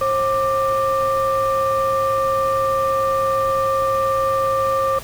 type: ring-modulated tone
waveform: triangle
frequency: 321.7 Hz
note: E4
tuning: 42 cents flat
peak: -11 dBFS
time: 0.01-4.99 s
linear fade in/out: 5 ms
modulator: 858 Hz
effects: pink hiss -36 dBFS RMS until 5.03 s